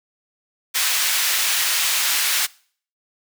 pink high-pass noise, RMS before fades -20 dBFS, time 0.74-2.47 s, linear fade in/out 20 ms, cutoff 1900 Hz, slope 12 dB/octave, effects noise-tail reverb RT60 0.5 s tail -23 dB re dry

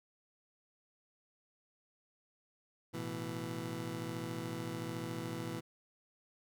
20% pulse chord, A suspended second, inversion none, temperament just, 110 / 123.75 / 165 Hz, A2 / B2 / E3, 0 / +4 / +2 cents, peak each -40 / -39 / -38 dBFS, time 2.93-5.61 s, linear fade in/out 20 ms, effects none

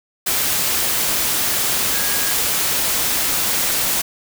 sine tone in noise, 1642 Hz, G#6, 20 cents flat, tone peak -29 dBFS, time 1.94-2.34 s, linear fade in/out 10 ms, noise white, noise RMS -19 dBFS, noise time 0.26-4.02 s, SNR -13 dB, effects none

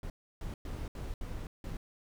brown noise bursts at uneven times, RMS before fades -39 dBFS, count 6, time 0.03-0.1 / 0.41-0.54 / 0.65-0.88 / 0.95-1.14 / 1.21-1.47 / 1.64-1.77 s, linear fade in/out 2 ms, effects none

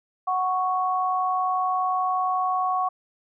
sine tone pair together, 740 / 1108.7 Hz, F#5 / C#6, 0 / 0 cents, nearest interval perfect fifth, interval 700 cents, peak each -24 dBFS, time 0.27-2.89 s, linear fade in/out 10 ms, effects none

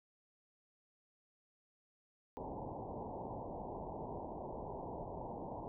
white low-pass noise, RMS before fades -45 dBFS, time 2.37-5.68 s, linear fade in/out 0 ms, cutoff 960 Hz, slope 96 dB/octave, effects none

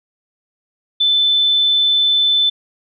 sine tone, 3520 Hz, A7, in tune, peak -11 dBFS, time 1-2.5 s, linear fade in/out 10 ms, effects none

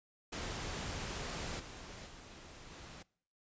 pink noise with level steps, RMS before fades -41 / -49 / -53 / -51 dBFS, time 0.32-3.03 s, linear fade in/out 10 ms, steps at 1.59 / 2.06 / 2.71 s, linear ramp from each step 10 ms, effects noise-tail reverb RT60 0.6 s tail -24 dB re dry + resampled to 16000 Hz

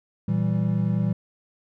triangle chord, E diminished, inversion second, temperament equal with one note detuned, 116.54 / 164.81 / 193.63 Hz, Bb2 / E3 / G3, 0 / 0 / -21 cents, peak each -23 dBFS, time 0.28-1.13 s, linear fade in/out 5 ms, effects none

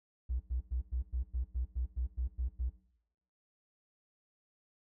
triangle tone bursts, 61.74 Hz, B1, in tune, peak -27 dBFS, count 12, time 0.29-2.699 s, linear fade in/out 20 ms, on 110 ms, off 99 ms, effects noise-tail reverb RT60 0.7 s tail -19 dB re dry + tanh soft clip ceiling -29 dBFS

